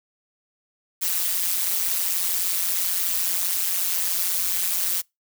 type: noise with amplitude modulation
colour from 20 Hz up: blue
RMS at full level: -20 dBFS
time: 1.01-5.02 s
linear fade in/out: 20 ms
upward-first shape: sine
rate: 179 Hz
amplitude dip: 90%
effects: noise-tail reverb RT60 0.2 s tail -26 dB re dry